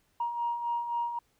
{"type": "beating tone pair", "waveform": "sine", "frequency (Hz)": [942, 945.8], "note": ["A#5", "A#5"], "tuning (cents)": [18, 25], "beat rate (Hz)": 3.8, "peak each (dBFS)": [-37, -29], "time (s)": [0.2, 1.19], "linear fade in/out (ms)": 5, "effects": ["tanh soft clip ceiling -22 dBFS", "pink hiss -71 dBFS RMS until 1.39 s"]}